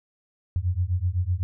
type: beating tone pair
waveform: sine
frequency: 86 / 93.9 Hz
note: F2 / F#2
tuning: -26 / +26 cents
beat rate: 7.9 Hz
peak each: -25 dBFS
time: 0.56-1.43 s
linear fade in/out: 0 ms
effects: none